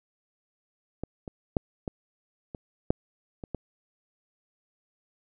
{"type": "clicks", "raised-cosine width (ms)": 2, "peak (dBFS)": [-19, -24, -10, -18, -24, -8, -24, -18], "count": 8, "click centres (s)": [1.036, 1.278, 1.568, 1.878, 2.548, 2.905, 3.438, 3.547], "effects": []}